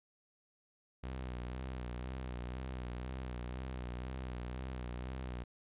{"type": "tone with vibrato", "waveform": "sawtooth", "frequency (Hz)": 62.7, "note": "B1", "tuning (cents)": 27, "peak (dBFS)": -36, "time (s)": [1.03, 5.44], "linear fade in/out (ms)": 10, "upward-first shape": "sine", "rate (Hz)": 2, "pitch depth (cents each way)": 62, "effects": ["resampled to 8000 Hz"]}